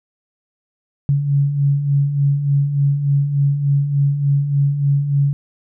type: beating tone pair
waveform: sine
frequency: 138.59 / 141.99 Hz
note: C#3 / C#3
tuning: 0 / +42 cents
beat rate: 3.4 Hz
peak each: -22 / -14 dBFS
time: 1.09-5.33 s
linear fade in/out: 0 ms
effects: none

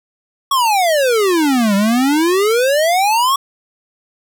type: exponential two-way sweep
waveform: square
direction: down then up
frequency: 1132 to 194 to 1132 Hz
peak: -12 dBFS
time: 0.51-3.36 s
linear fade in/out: 5 ms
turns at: 1.75 s
effects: none

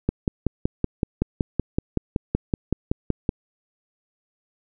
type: click train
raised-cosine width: 3 ms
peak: -7 dBFS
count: 18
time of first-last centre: 0.09-3.292 s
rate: 5.31 Hz
effects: none

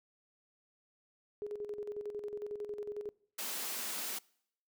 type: tone with tremolo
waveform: sine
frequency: 415.3 Hz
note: G#4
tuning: in tune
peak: -36 dBFS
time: 1.42-3.09 s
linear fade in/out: 0 ms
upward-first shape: square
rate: 11 Hz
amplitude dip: 60%
type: high-pass noise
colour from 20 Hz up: white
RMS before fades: -39 dBFS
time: 3.38-4.19 s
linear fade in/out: 10 ms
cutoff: 190 Hz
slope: 96 dB/octave
effects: noise-tail reverb RT60 0.7 s tail -25 dB re dry

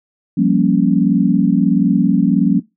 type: chord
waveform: sine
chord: G half-diminished seventh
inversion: third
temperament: equal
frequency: 174.61 / 196 / 233.1 / 277.2 Hz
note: F3 / G3 / Bb3 / Db4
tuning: 0 / 0 / 0 / 0 cents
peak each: -16 dBFS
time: 0.37-2.6 s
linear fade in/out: 10 ms
effects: noise-tail reverb RT60 0.2 s tail -19 dB re dry

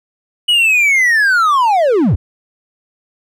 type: linear sweep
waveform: triangle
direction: down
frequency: 2960 to 58.27 Hz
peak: -7 dBFS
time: 0.48-2.16 s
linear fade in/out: 10 ms
effects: none

